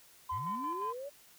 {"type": "tone with tremolo", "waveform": "sine", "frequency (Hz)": 1021, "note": "C6", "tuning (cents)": -43, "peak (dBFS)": -32, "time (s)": [0.29, 0.93], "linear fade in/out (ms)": 10, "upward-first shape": "square", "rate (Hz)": 5.7, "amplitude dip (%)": 35}
{"type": "linear sweep", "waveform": "sine", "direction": "up", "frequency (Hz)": [67.7, 587.3], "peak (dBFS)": -39, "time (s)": [0.31, 1.1], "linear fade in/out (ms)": 20}
{"effects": ["tanh soft clip ceiling -28 dBFS", "white hiss -60 dBFS RMS until 1.38 s"]}